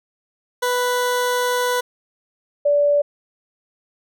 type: tone pair in turn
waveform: 20% pulse / sine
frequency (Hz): 493.9 / 579.7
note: B4 / D5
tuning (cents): 0 / -23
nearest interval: minor third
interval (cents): 277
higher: second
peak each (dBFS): -13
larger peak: neither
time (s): 0.62-1.81 / 2.65-3.02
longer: first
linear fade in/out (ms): 10
effects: none